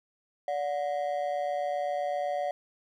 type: ring-modulated tone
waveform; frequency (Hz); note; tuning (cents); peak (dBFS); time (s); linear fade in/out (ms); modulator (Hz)
triangle; 653; E5; -17; -23; 0.48-2.51; 0; 73.9
effects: none